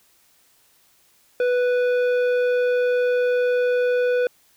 triangle tone with tanh clipping, 493.9 Hz, B4, in tune, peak -19 dBFS, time 1.4-4.27 s, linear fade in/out 2 ms, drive 15 dB, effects white hiss -59 dBFS RMS until 4.56 s

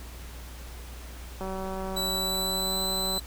click train, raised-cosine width 1 ms, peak -22 dBFS, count 337, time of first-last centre 1.41-3.178 s, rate 190 Hz
sawtooth tone with pitch glide, 3951 to 4018 Hz, B7 to B7, 0 to +29 cents, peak -25 dBFS, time 1.96-3.2 s, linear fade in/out 10 ms, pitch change +29 cents, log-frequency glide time 2.15-2.89 s
effects added 60 Hz sine -40 dBFS peak until 3.26 s + pink hiss -47 dBFS RMS until 3.26 s

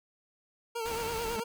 25% pulse tone with vibrato, 458 Hz, A#4, 31 cents flat, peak -29 dBFS, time 0.75-1.44 s, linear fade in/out 10 ms, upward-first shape sine, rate 9.1 Hz, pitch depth 56 cents each way
pink noise, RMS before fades -40 dBFS, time 0.85-1.37 s, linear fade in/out 10 ms
sawtooth tone with exponential growth, 212.8 Hz, G#3, 42 cents sharp, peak -26 dBFS, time 1.33-1.4 s, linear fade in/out 5 ms, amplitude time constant 15 ms
effects none

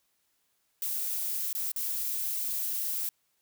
violet noise with dropouts, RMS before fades -32 dBFS, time 0.82-3.09 s, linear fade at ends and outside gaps 1 ms, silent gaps 1.529-1.55 / 1.717-1.761 s, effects white hiss -74 dBFS RMS until 3.41 s

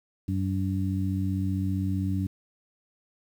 harmonic tone, 95.4 Hz, G2, 47 cents flat, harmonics 1 / 2 / 3, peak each -27 / -30 / -32 dBFS, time 0.28-2.27 s, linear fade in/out 5 ms, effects 9-bit

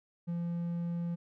triangle tone, 171.3 Hz, F3, 33 cents flat, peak -30 dBFS, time 0.27-1.16 s, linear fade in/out 20 ms, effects none

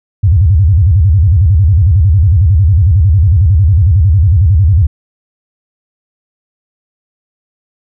sine tone with vibrato, 87.31 Hz, F2, in tune, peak -4 dBFS, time 0.23-4.87 s, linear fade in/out 10 ms, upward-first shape square, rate 11 Hz, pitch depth 260 cents each way, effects none

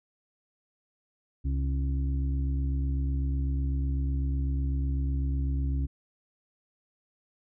harmonic tone, 68 Hz, C#2, 33 cents flat, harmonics 1 / 2 / 4 / 5, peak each -26 / -34 / -38 / -50 dBFS, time 1.44-5.87 s, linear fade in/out 20 ms, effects none

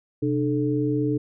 sine tone cluster, 129.5 / 298.9 / 435.4 Hz, C3 / D4 / A4, -17 / +31 / -18 cents, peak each -26 / -23 / -27 dBFS, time 0.22-1.18 s, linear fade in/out 10 ms, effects none

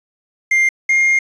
triangle tone pair in turn, 2100 / 2124 Hz, C7 / C7, +6 / +25 cents, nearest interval unison, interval 19 cents, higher second, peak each -9 dBFS, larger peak neither, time 0.51-0.69 / 0.89-1.19 s, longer second, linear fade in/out 5 ms, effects resampled to 22050 Hz + 7-bit

